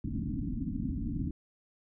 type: low-pass noise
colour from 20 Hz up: white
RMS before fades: -34 dBFS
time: 0.04-1.31 s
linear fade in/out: 5 ms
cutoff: 300 Hz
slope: 96 dB/octave
effects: none